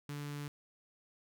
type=tone with notch filter; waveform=sawtooth; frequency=145.3 Hz; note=D3; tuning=18 cents flat; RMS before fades=-42 dBFS; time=0.09-0.48 s; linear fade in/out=2 ms; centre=640 Hz; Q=1.3; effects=none